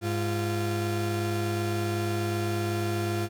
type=tone pair together; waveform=35% pulse; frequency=102.66 / 345.3 Hz; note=G#2 / F4; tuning=-20 / -20 cents; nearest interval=octave + major sixth; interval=2100 cents; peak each=-27 / -28 dBFS; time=0.01-3.29 s; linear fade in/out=50 ms; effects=none